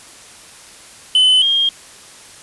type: tone pair in turn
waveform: triangle / sine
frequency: 3028 / 3225 Hz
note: F#7 / G7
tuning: +39 / +48 cents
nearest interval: minor second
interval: 109 cents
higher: second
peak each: -7 / -12 dBFS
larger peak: first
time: 1.15-1.42 / 1.42-1.69 s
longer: neither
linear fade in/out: 2 ms
effects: white hiss -40 dBFS RMS until 2.42 s + resampled to 24000 Hz